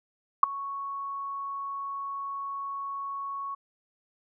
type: tone with ADSR envelope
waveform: sine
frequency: 1108.7 Hz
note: C#6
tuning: in tune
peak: -9 dBFS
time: 0.43-3.55 s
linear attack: 4 ms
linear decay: 8 ms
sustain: -23 dB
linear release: 9 ms
effects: none